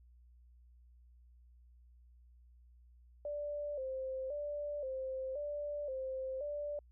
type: tone with vibrato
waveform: sine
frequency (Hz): 554.4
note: C#5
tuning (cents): 0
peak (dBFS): -37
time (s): 3.25-6.79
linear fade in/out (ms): 2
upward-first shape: square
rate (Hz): 0.95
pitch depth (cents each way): 95
effects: added 60 Hz sine -59 dBFS peak until 6.91 s